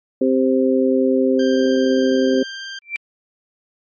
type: harmonic tone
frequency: 130.81 Hz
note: C3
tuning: in tune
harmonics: 2 / 3 / 4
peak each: -16 / -18 / -19 dBFS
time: 0.21-2.43 s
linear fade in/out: 5 ms
type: tone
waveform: 20% pulse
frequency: 1581 Hz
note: G6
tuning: 14 cents sharp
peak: -24 dBFS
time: 1.39-2.79 s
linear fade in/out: 5 ms
type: tone with exponential growth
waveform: sine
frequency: 2349 Hz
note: D7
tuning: in tune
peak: -16 dBFS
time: 2.82-2.96 s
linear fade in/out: 0 ms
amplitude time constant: 29 ms
effects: MP3 32 kbps